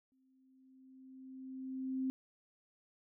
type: tone with exponential growth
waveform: sine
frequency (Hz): 262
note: C4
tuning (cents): +2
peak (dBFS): -32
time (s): 0.12-2.1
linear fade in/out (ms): 0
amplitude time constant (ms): 430
effects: none